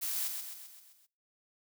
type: noise with echo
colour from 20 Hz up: blue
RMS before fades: -35 dBFS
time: 0.01-0.29 s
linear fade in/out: 20 ms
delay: 130 ms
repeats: 6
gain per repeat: -5 dB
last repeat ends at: 1.07 s
effects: noise-tail reverb RT60 0.4 s tail -23 dB re dry